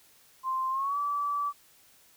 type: tone with pitch glide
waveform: sine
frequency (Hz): 1046.5 to 1154.5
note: C6 to D6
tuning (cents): 0 to -30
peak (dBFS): -27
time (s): 0.43-1.53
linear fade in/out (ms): 50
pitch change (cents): +170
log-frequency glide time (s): 0.7-0.98
effects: white hiss -60 dBFS RMS until 2.16 s